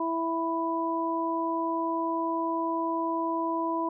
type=harmonic tone; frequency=330 Hz; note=E4; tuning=2 cents sharp; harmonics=1 / 2 / 3; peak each=-30 / -34 / -29 dBFS; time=0-3.89 s; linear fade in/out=5 ms; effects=none